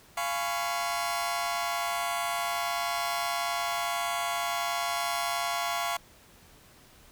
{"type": "chord", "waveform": "sawtooth", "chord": "C# dominant seventh", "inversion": "first", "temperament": "just", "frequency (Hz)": [693, 831.5, 997.9, 1108.7], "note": ["E#5", "G#5", "B5", "C#6"], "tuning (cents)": [-14, 2, 18, 0], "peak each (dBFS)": [-28, -33, -33, -30], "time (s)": [0.17, 5.97], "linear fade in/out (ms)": 5, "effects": ["pink hiss -56 dBFS RMS until 7.11 s"]}